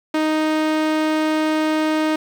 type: tone with low-pass filter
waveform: sawtooth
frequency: 311.1 Hz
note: D#4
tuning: in tune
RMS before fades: -19 dBFS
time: 0.14-2.16 s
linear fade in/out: 5 ms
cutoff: 4500 Hz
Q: 0.59
effects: 7-bit